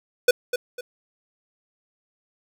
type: tone with echo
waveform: square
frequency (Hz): 495.1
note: B4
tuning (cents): +4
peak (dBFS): -12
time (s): 0.28-0.31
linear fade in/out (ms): 5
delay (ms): 250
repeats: 2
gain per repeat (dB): -10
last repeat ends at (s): 0.81
effects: none